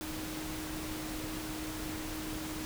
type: tone in noise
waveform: sine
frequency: 311.6 Hz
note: D#4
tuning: 3 cents sharp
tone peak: -40 dBFS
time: 0.01-2.65 s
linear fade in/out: 0 ms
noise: pink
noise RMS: -41 dBFS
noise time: 0.01-2.65 s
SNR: -2 dB
effects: none